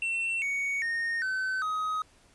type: tone with pitch steps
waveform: triangle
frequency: 2702 / 2233 / 1845.5 / 1525.2 / 1260.5 Hz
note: E7 / C#7 / A#6 / G6 / D#6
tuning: +42 / +12 / -18 / -48 / +22 cents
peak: -26 dBFS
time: 0.02-2.02 s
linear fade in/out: 2 ms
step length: 400 ms
effects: pink hiss -61 dBFS RMS until 2.34 s + resampled to 24000 Hz